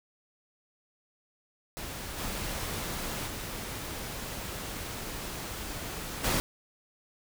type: noise with level steps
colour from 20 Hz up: pink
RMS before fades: -39 / -35 / -38 / -28 dBFS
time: 1.77-6.4 s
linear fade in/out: 0 ms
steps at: 2.17 / 3.26 / 6.23 s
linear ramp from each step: 20 ms
effects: none